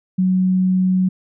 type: tone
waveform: sine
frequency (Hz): 185.5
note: F#3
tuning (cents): +5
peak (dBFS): -13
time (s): 0.18-1.09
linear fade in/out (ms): 10
effects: none